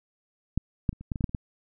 clicks, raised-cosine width 5 ms, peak -12 / -11 / -29 / -29 / -16 / -20 / -18 / -10 / -29 / -15 dBFS, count 10, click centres 0.576 / 0.892 / 0.929 / 1.01 / 1.118 / 1.158 / 1.208 / 1.242 / 1.294 / 1.348 s, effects none

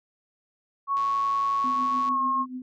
sine tone with pitch glide, 1108.7 to 1077.1 Hz, C#6 to C6, 0 to +50 cents, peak -22 dBFS, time 0.87-2.46 s, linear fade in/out 50 ms, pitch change -50 cents, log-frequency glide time 2.1-2.19 s
click train, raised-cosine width 0.2 ms, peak -27 dBFS, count 125, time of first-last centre 0.97-2.087 s, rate 111 Hz
sine tone with tremolo, 253.9 Hz, B3, 48 cents sharp, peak -30 dBFS, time 1.64-2.62 s, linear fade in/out 2 ms, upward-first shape triangle, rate 6.8 Hz, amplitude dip 75%
effects none

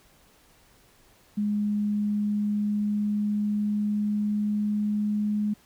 sine tone with pitch glide, 207.7 to 209.3 Hz, G#3 to G#3, 0 to +14 cents, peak -23 dBFS, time 1.37-5.54 s, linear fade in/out 10 ms, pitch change +14 cents, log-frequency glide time 2.41-5.29 s, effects pink hiss -59 dBFS RMS until 5.65 s

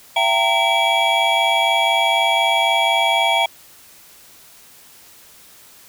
triangle tone cluster, 673 / 777 / 920 / 2305 / 3320 Hz, E5 / G5 / A#5 / D7 / G#7, +36 / -16 / -23 / -33 / -1 cents, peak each -19 dBFS, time 0.16-3.46 s, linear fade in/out 5 ms, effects white hiss -46 dBFS RMS until 5.88 s

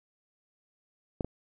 clicks, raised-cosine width 2 ms, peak -17 / -22 dBFS, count 2, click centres 1.208 / 1.246 s, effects none

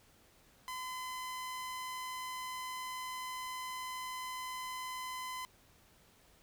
sawtooth tone, 1019 Hz, C6, 46 cents flat, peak -36 dBFS, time 0.68-5.45 s, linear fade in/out 0 ms, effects pink hiss -65 dBFS RMS until 6.42 s

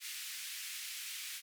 pink band-pass noise, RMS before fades -44 dBFS, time 0-1.42 s, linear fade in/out 50 ms, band 2000 to 16000 Hz, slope 24 dB/octave, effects none

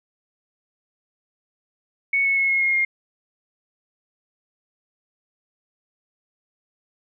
sine tone with pitch steps, 2217 / 2199 / 2181 / 2164 / 2146 / 2129 Hz, C#7 / C#7 / C#7 / C#7 / C7 / C7, 0 / -14 / -29 / -42 / +43 / +30 cents, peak -17 dBFS, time 2.13-2.85 s, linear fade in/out 5 ms, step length 120 ms, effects none

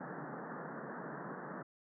pink band-pass noise, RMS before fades -45 dBFS, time 0-1.63 s, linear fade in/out 10 ms, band 140 to 1800 Hz, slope 96 dB/octave, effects none

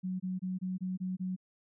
sine tone bursts, 185 Hz, F#3, in tune, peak -32 dBFS, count 7, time 0.03-1.364 s, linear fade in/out 20 ms, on 170 ms, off 24 ms, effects none

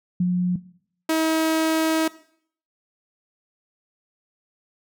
sine / sawtooth tone pair in turn, 179.4 / 319.7 Hz, F3 / D#4, +47 / +47 cents, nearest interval minor seventh, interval 1000 cents, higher second, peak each -17 / -15 dBFS, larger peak second, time 0.2-0.56 / 1.09-2.08 s, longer second, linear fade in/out 5 ms, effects noise-tail reverb RT60 0.6 s tail -18 dB re dry

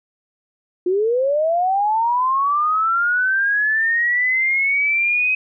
sine linear sweep, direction up, 349.2 to 2536 Hz, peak -15 dBFS, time 0.86-5.35 s, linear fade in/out 5 ms, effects none

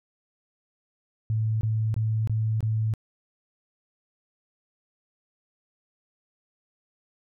sine tone bursts, 110 Hz, A2, in tune, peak -22 dBFS, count 5, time 1.3-2.938 s, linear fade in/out 0 ms, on 310 ms, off 22 ms, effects none

